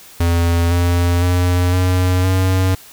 square tone with pitch steps, 85.1 / 87.14 / 89.23 / 91.37 / 93.56 Hz, F2 / F2 / F2 / F#2 / F#2, -44 / -3 / +38 / -21 / +20 cents, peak -13 dBFS, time 0.2-2.75 s, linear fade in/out 5 ms, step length 510 ms, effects white hiss -41 dBFS RMS until 2.92 s

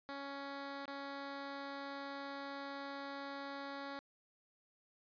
10% pulse tone with dropouts, 278.5 Hz, C#4, 8 cents sharp, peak -35 dBFS, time 0.09-3.99 s, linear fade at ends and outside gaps 0 ms, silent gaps 0.855-0.879 s, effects resampled to 11025 Hz

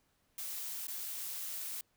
blue noise with dropouts, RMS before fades -41 dBFS, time 0.38-1.81 s, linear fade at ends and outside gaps 2 ms, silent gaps 0.871-0.881 s, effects pink hiss -75 dBFS RMS until 1.96 s

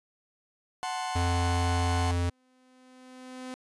40% pulse chord, F# diminished, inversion none, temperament equal, 740 / 880 / 1046.5 Hz, F#5 / A5 / C6, 0 / 0 / 0 cents, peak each -32 / -37 / -36 dBFS, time 0.83-2.11 s, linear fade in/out 0 ms
square tone, 87.31 Hz, F2, in tune, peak -26 dBFS, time 1.15-2.3 s, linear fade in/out 10 ms
sawtooth tone with exponential growth, 255.7 Hz, C4, 40 cents flat, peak -32 dBFS, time 2.02-3.54 s, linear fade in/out 0 ms, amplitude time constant 330 ms
effects resampled to 24000 Hz

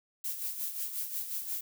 violet noise with tremolo, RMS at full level -34 dBFS, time 0.24-1.61 s, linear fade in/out 5 ms, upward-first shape sine, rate 5.6 Hz, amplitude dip 60%, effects none

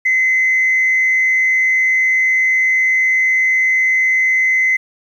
sine tone with frequency modulation, 2048 Hz, C7, 38 cents flat, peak -10 dBFS, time 0.05-4.77 s, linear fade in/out 10 ms, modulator 116 Hz, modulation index 0.38, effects tanh soft clip ceiling -7 dBFS + 8-bit

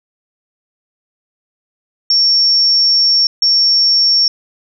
sine tone bursts at uneven times, 5480 Hz, F8, 34 cents flat, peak -8 dBFS, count 2, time 2.1-3.27 / 3.42-4.28 s, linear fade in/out 2 ms, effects none

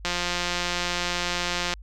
click train, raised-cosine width 0.2 ms, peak -9 dBFS, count 298, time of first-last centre 0.05-1.738 s, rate 176 Hz, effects added 50 Hz sine -40 dBFS peak until 1.82 s

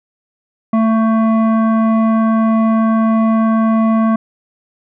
sine tone with frequency modulation, 222.6 Hz, A3, 20 cents sharp, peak -8 dBFS, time 0.73-4.16 s, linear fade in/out 5 ms, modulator 892 Hz, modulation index 0.58, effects tanh soft clip ceiling -7 dBFS

